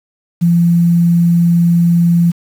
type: tone with quantisation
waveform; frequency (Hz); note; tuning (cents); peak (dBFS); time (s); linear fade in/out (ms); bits
sine; 171; F3; -36; -7; 0.41-2.32; 20; 6
effects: none